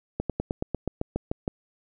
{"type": "slowing click train", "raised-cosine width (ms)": 2, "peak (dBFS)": -13, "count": 11, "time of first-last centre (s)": [0.2, 1.479], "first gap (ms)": 97, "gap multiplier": 1.06, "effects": []}